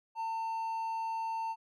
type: tone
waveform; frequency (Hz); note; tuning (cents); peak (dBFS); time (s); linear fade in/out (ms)
triangle; 900; A5; +39; -31; 0.15-1.56; 50
effects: none